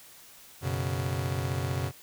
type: chord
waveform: 45% pulse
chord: F# suspended fourth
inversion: none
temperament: just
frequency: 92.5 / 123.33 / 138.75 Hz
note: F#2 / B2 / C#3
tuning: 0 / -2 / +2 cents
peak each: -33 dBFS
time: 0.61-1.92 s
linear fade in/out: 50 ms
effects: white hiss -52 dBFS RMS until 2.02 s